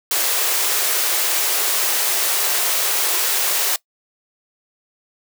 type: high-pass noise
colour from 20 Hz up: white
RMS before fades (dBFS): -19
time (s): 0.11-3.76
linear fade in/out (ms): 2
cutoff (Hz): 340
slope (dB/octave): 96
effects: noise-tail reverb RT60 0.1 s tail -21 dB re dry